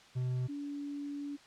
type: tone pair in turn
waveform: triangle / sine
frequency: 126.5 / 286.5 Hz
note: B2 / D4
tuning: +42 / -43 cents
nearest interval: octave + major second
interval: 1415 cents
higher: second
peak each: -29 / -37 dBFS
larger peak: first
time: 0.15-0.48 / 0.48-1.37 s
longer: second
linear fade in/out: 20 ms
effects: white hiss -58 dBFS RMS until 1.46 s + low-pass 5000 Hz 12 dB/octave